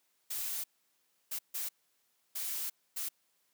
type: noise bursts at uneven times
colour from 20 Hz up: blue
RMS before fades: -37 dBFS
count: 5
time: 0.3-0.64 / 1.31-1.39 / 1.54-1.69 / 2.35-2.7 / 2.96-3.09 s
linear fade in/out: 10 ms
effects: white hiss -75 dBFS RMS until 3.53 s + high-pass 150 Hz 12 dB/octave